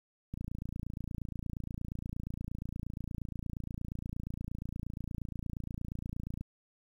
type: click train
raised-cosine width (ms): 5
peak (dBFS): -26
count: 174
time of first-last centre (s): 0.34-6.41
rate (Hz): 28.5
effects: 10-bit